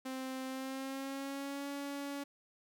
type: tone with pitch glide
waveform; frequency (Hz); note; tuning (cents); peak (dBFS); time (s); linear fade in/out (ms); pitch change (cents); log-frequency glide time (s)
sawtooth; 261.6 to 282; C4 to C#4; 0 to +30; -35; 0.05-2.24; 10; +130; 0.46-1.68
effects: none